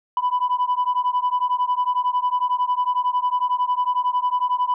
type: beating tone pair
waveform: sine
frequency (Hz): 987.8 / 998.8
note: B5 / B5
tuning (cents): 0 / +19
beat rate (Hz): 11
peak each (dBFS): -20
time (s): 0.17-4.74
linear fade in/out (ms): 2
effects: tanh soft clip ceiling -14 dBFS